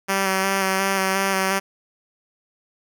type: tone with vibrato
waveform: 5% pulse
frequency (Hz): 192.7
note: G3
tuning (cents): -29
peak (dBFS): -8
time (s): 0.08-1.6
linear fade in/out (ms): 20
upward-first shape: square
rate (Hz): 2.8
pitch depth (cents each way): 18
effects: none